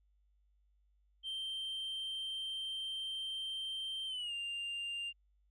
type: tone with pitch glide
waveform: sine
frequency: 3137 to 2795 Hz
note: G7 to F7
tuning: +1 to +1 cents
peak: -35 dBFS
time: 1.23-5.13 s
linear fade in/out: 50 ms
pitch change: -200 cents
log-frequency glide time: 4.07-4.33 s
effects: tanh soft clip ceiling -37 dBFS + added 50 Hz sine -69 dBFS peak until 5.5 s